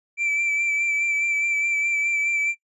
triangle tone with vibrato, 2332 Hz, D7, 13 cents flat, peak -19 dBFS, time 0.17-2.55 s, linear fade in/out 50 ms, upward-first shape sine, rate 4.8 Hz, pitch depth 25 cents each way, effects noise-tail reverb RT60 0.1 s tail -20 dB re dry + resampled to 24000 Hz

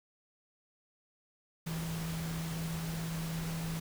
sine tone in noise, 163.5 Hz, E3, 14 cents flat, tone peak -35 dBFS, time 1.66-3.8 s, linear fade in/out 10 ms, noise pink, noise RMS -43 dBFS, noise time 1.66-3.8 s, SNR +5 dB, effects none

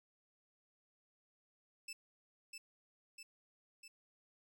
20% pulse tone with echo, 2637 Hz, E7, in tune, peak -40 dBFS, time 1.88-1.93 s, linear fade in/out 5 ms, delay 650 ms, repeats 3, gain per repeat -3 dB, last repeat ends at 3.88 s, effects none

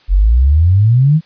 sine exponential sweep, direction up, 43.65 to 165.1 Hz, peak -6 dBFS, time 0.08-1.21 s, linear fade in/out 50 ms, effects white hiss -49 dBFS RMS until 1.25 s + resampled to 11025 Hz

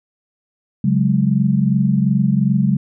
sine chord, C# suspended fourth, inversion none, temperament equal, 138.59 / 185 / 207.7 Hz, C#3 / F#3 / G#3, 0 / 0 / 0 cents, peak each -17 dBFS, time 0.84-2.77 s, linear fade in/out 5 ms, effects none

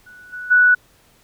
sine tone with level steps, 1477 Hz, F#6, 3 cents flat, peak -40 / -28 / -9 dBFS, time 0.06-0.75 s, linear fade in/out 10 ms, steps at 0.32 / 0.5 s, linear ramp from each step 20 ms, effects pink hiss -55 dBFS RMS until 1.23 s

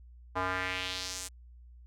square tone with band-pass filter sweep, 92.5 Hz, F#2, in tune, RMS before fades -35 dBFS, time 0.35-1.29 s, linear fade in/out 20 ms, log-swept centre 1000 to 8600 Hz, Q 2, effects added 60 Hz sine -50 dBFS peak until 1.86 s

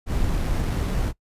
brown noise with sample-and-hold, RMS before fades -23 dBFS, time 0.06-1.13 s, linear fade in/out 50 ms, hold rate 7350 Hz, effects noise-tail reverb RT60 0.1 s tail -21 dB re dry + resampled to 32000 Hz

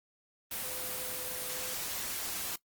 sine tone in noise, 507 Hz, B4, 45 cents sharp, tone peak -46 dBFS, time 0.63-1.74 s, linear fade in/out 5 ms, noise white, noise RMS -37 dBFS, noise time 0.51-2.56 s, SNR -12 dB, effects noise-tail reverb RT60 0.1 s tail -21 dB re dry + Opus 24 kbps

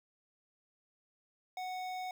square tone with notch filter, 739 Hz, F#5, 2 cents flat, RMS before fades -40 dBFS, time 1.57-2.11 s, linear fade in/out 2 ms, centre 11000 Hz, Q 0.53, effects none

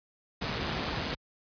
pink noise with amplitude modulation, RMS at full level -30 dBFS, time 0.41-1.15 s, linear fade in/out 10 ms, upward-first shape sine, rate 156 Hz, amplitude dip 40%, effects high-pass 60 Hz 12 dB/octave + resampled to 11025 Hz

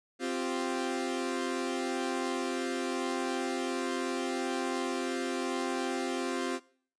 sawtooth chord, C suspended fourth, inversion none, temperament equal, 261.6 / 349.2 / 392 Hz, C4 / F4 / G4, 0 / 0 / 0 cents, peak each -30 / -31 / -34 dBFS, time 0.19-6.6 s, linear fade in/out 50 ms, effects noise-tail reverb RT60 0.5 s tail -20 dB re dry + resampled to 22050 Hz

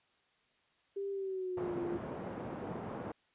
sine tone with pitch glide, 396.3 to 347 Hz, G4 to F4, +19 to -11 cents, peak -35 dBFS, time 0.96-1.98 s, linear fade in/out 10 ms, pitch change -230 cents, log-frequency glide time 1.11-1.78 s
pink band-pass noise, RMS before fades -42 dBFS, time 1.57-3.12 s, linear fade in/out 5 ms, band 150 to 850 Hz, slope 12 dB/octave
effects white hiss -72 dBFS RMS until 3.34 s + resampled to 8000 Hz

